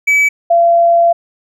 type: tone pair in turn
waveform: triangle / sine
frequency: 2290 / 682 Hz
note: D7 / F5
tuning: -44 / -41 cents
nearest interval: octave + major sixth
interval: 2097 cents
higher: first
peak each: -6 dBFS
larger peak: neither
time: 0.07-0.29 / 0.5-1.13 s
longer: second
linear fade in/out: 10 ms
effects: none